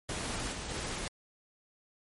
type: noise with level steps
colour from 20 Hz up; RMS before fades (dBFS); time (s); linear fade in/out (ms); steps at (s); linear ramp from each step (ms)
pink; -36 / -40 / -37; 0.09-1.08; 2; 0.51 / 0.68; 20
effects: MP3 48 kbps